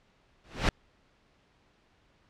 pink noise with exponential growth, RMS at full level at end -21 dBFS, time 0.44-0.69 s, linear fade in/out 2 ms, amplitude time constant 53 ms, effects pink hiss -66 dBFS RMS until 2.29 s + low-pass 4000 Hz 12 dB/octave

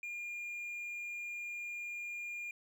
triangle tone, 2413 Hz, D7, 46 cents sharp, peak -38 dBFS, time 0.03-2.51 s, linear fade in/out 2 ms, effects none

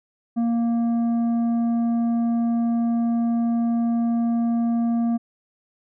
triangle tone with tanh clipping, 233.1 Hz, A#3, in tune, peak -20 dBFS, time 0.36-5.18 s, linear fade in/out 20 ms, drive 11 dB, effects none

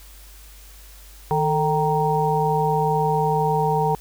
harmonic tone with a mistuned harmonic, 155.56 Hz, D#3, in tune, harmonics 1 / 3 / 5 / 6, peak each -23 / -23 / -23 / -23 dBFS, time 1.31-3.95 s, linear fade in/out 0 ms, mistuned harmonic 3, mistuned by -80 cents, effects added 50 Hz sine -43 dBFS peak until 4 s + white hiss -48 dBFS RMS until 4 s

